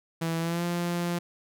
sawtooth tone with pitch glide, 164.81 to 173.4 Hz, E3 to F3, 0 to -12 cents, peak -23 dBFS, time 0.21-1.19 s, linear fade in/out 10 ms, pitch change +88 cents, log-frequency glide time 0.39-0.64 s, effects none

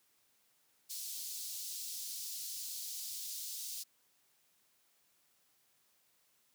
pink high-pass noise, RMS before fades -43 dBFS, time 0.89-3.84 s, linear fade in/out 20 ms, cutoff 4300 Hz, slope 24 dB/octave, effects white hiss -73 dBFS RMS until 6.54 s + high-pass 80 Hz 12 dB/octave

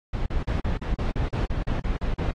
brown noise bursts, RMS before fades -25 dBFS, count 13, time 0.13-2.312 s, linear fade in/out 5 ms, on 130 ms, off 41 ms, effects low-pass 4000 Hz 12 dB/octave + AAC 32 kbps

